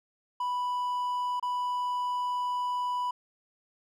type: tone with dropouts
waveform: triangle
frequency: 987.8 Hz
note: B5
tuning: in tune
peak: -26 dBFS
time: 0.4-3.11 s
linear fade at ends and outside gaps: 5 ms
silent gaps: 1.398-1.426 s
effects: none